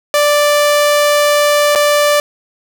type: tone with dropouts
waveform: sawtooth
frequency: 587.3 Hz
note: D5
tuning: in tune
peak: -5 dBFS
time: 0.14-2.2 s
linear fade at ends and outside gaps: 1 ms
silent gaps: 1.751-1.757 s
effects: none